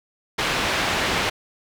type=low-pass noise; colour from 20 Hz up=white; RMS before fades=-23 dBFS; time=0.38-1.3 s; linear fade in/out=10 ms; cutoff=2800 Hz; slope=12 dB/octave; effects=none